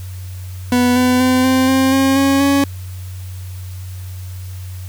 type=tone with pitch steps; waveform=40% pulse; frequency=246.9 / 251.2 / 255.6 / 260.1 / 264.6 / 269.2 / 274 / 278.7 Hz; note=B3 / B3 / C4 / C4 / C4 / C4 / C#4 / C#4; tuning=0 / +30 / -40 / -10 / +20 / +49 / -20 / +9 cents; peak=-10 dBFS; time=0.72-2.64 s; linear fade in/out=2 ms; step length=240 ms; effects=added 92 Hz sine -26 dBFS peak until 4.88 s + white hiss -42 dBFS RMS until 4.88 s